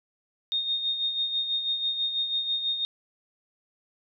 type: tone with tremolo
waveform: sine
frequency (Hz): 3688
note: A#7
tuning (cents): -19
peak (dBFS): -23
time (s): 0.52-2.85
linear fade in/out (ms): 0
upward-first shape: sine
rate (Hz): 6.1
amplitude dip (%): 55
effects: none